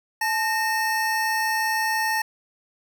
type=tone pair together; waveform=square; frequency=873.5 / 1838 Hz; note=A5 / A#6; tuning=-13 / -25 cents; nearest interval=octave + minor second; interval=1288 cents; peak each=-25 dBFS; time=0.21-2.22 s; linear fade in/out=5 ms; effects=none